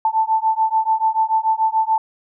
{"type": "beating tone pair", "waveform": "sine", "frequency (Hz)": [880, 886.9], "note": ["A5", "A5"], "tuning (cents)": [0, 14], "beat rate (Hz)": 6.9, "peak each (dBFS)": -18, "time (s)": [0.05, 1.98], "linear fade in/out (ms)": 2, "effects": []}